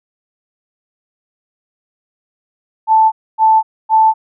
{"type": "tone bursts", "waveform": "sine", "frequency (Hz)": 880, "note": "A5", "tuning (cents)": 0, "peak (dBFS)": -6, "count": 3, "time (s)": [2.87, 4.14], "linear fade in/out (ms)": 50, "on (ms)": 250, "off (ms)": 260, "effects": []}